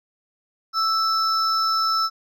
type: tone pair together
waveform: triangle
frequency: 1319 / 5281 Hz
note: E6 / E8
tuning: +1 / +2 cents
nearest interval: 2 octaves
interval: 2401 cents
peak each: -18 / -23 dBFS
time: 0.73-2.1 s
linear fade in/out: 50 ms
effects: none